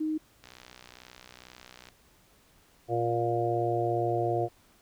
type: tone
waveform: sine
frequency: 311.1 Hz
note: D#4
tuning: in tune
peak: -27 dBFS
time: 0-0.18 s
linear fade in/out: 10 ms
type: click train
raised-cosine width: 0.2 ms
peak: -30 dBFS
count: 91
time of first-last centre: 0.44-1.887 s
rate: 62.2 Hz
type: harmonic tone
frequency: 117.4 Hz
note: A#2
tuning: 13 cents sharp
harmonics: 1 / 3 / 4 / 5 / 6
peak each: -33 / -30 / -33 / -35 / -30 dBFS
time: 2.88-4.49 s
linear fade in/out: 50 ms
effects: pink hiss -62 dBFS RMS until 4.81 s